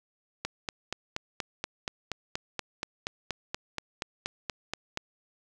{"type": "click train", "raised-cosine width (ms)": 0.2, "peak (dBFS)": -14, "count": 20, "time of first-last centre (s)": [0.45, 4.974], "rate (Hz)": 4.2, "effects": []}